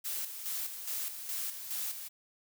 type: noise with tremolo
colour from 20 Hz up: blue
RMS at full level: -36 dBFS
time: 0.04-2.09 s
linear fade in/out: 20 ms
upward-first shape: square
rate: 2.4 Hz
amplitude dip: 55%
effects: none